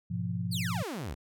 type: chord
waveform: sine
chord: F diminished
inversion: first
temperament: equal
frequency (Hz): 103.83 / 123.47 / 174.61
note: Ab2 / Cb3 / F3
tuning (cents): 0 / 0 / 0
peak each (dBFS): -35 / -36 / -33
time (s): 0.1-0.83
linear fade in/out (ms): 10
type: exponential sweep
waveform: sawtooth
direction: down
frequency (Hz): 4978 to 54.9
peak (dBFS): -31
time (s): 0.51-1.15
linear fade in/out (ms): 20
effects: none